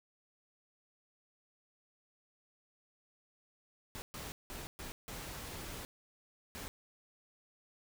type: noise bursts at uneven times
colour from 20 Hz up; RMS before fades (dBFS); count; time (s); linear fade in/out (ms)
pink; -45; 6; 3.95-4.02 / 4.14-4.32 / 4.5-4.67 / 4.79-4.92 / 5.08-5.85 / 6.55-6.68; 0
effects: none